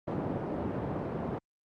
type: band-pass noise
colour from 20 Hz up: pink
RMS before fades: -34 dBFS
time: 0.07-1.39 s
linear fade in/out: 10 ms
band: 130 to 690 Hz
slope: 12 dB/octave
effects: Opus 48 kbps